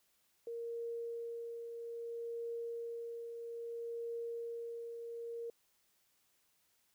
sine tone with tremolo, 466.2 Hz, A#4, in tune, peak -38 dBFS, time 0.47-5.5 s, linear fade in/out 2 ms, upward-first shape triangle, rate 0.61 Hz, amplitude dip 45%, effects white hiss -75 dBFS RMS until 6.94 s

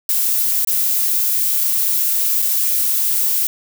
violet noise with dropouts, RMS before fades -17 dBFS, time 0.09-3.47 s, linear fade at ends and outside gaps 1 ms, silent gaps 0.648-0.673 / 2.42-2.424 s, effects none

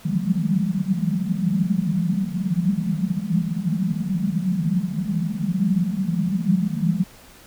pink band-pass noise, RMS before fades -22 dBFS, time 0.05-7.04 s, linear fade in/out 10 ms, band 160 to 210 Hz, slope 96 dB/octave, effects pink hiss -47 dBFS RMS until 7.46 s

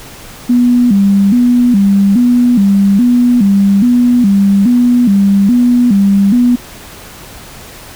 sine tone with vibrato, 220 Hz, A3, in tune, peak -5 dBFS, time 0.49-6.56 s, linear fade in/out 10 ms, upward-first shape square, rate 1.2 Hz, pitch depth 180 cents each way, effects pink hiss -32 dBFS RMS until 7.95 s

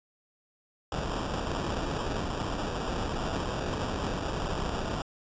pink noise with sample-and-hold, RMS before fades -32 dBFS, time 0.92-5.02 s, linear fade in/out 2 ms, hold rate 2100 Hz, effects resampled to 16000 Hz

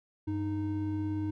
triangle tone pair together, 97.36 / 309.1 Hz, G2 / D#4, -11 / -11 cents, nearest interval octave + minor sixth, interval 2000 cents, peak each -32 / -30 dBFS, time 0.27-1.31 s, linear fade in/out 10 ms, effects none

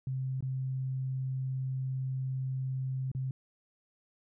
sine tone with dropouts, 131.3 Hz, C3, 6 cents sharp, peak -31 dBFS, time 0.07-3.31 s, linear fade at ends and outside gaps 2 ms, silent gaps 0.407-0.425 / 3.116-3.149 s, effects none

